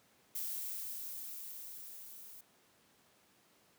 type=noise with level ramp; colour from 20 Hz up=violet; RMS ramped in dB=-39 to -53 dBFS; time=0.35-2.41 s; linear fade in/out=5 ms; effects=pink hiss -68 dBFS RMS until 3.78 s + high-pass 150 Hz 12 dB/octave